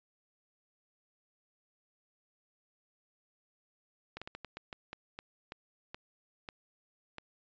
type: slowing click train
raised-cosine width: 0.3 ms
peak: -26 dBFS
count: 13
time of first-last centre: 4.17-7.183 s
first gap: 46 ms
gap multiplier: 1.28
effects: resampled to 16000 Hz